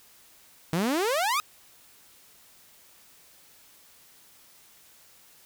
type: exponential sweep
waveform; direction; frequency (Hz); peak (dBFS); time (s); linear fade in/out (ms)
sawtooth; up; 154.9 to 1277; -20; 0.73-1.4; 0
effects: white hiss -56 dBFS RMS until 5.45 s